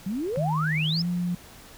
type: exponential sweep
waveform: sine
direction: up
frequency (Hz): 178.3 to 5400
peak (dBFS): -26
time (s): 0.06-1.02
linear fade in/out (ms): 5
type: click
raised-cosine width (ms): 0.5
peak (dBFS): -25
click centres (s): 0.36
type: tone with pitch glide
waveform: sine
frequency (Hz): 155.56 to 176.64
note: D#3 to F3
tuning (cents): 0 to +20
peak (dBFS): -24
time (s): 0.37-1.35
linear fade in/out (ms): 5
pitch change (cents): +220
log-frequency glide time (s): 0.89-1.08
effects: pink hiss -48 dBFS RMS until 1.77 s